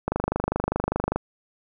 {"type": "click train", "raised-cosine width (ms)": 1, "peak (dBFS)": -9, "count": 28, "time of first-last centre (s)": [0.08, 1.16], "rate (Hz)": 25, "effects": []}